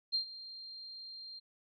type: tone with ADSR envelope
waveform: sine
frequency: 4186 Hz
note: C8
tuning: in tune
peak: -28 dBFS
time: 0.12-1.4 s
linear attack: 27 ms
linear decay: 100 ms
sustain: -17 dB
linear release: 19 ms
effects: none